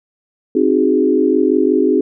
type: chord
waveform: sine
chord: Ab dominant seventh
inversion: first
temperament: equal with one note detuned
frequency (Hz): 264.8 / 311.1 / 370 / 415.3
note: C4 / Eb4 / Gb4 / Ab4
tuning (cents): +21 / 0 / 0 / 0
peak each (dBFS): -16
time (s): 0.55-2.01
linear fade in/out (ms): 5
effects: none